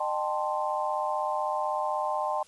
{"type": "chord", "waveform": "sine", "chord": "A half-diminished seventh", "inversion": "second", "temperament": "equal with one note detuned", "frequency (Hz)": [610.2, 784, 880, 1046.5], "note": ["Eb5", "G5", "A5", "C6"], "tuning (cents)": [-34, 0, 0, 0], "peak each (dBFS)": -32, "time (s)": [0, 2.43], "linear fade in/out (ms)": 5, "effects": ["white hiss -57 dBFS RMS until 2.47 s", "resampled to 24000 Hz"]}